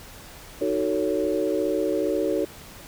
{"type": "chord", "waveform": "sine", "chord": "D# half-diminished seventh", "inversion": "none", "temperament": "just", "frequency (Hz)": [311.1, 373.4, 448, 560], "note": ["D#4", "F#4", "A4", "C#5"], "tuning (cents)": [0, 16, 31, 18], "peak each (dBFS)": -27, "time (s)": [0.61, 2.45], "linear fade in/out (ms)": 5, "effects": ["pink hiss -44 dBFS RMS until 2.87 s"]}